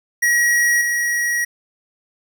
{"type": "tone with level steps", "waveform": "square", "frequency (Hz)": 1907, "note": "A#6", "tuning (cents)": 39, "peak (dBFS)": [-14, -18], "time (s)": [0.22, 1.45], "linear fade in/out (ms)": 10, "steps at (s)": 0.81, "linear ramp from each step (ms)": 5, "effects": []}